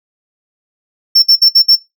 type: tone bursts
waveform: triangle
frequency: 5410 Hz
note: E8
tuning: 44 cents sharp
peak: -3 dBFS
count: 5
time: 1.15-1.757 s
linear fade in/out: 10 ms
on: 75 ms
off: 58 ms
effects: noise-tail reverb RT60 0.2 s tail -18 dB re dry